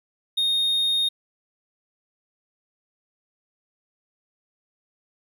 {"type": "tone", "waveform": "triangle", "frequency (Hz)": 3700, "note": "A#7", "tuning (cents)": -14, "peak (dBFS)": -18, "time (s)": [0.37, 1.09], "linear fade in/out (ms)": 10, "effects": ["10-bit"]}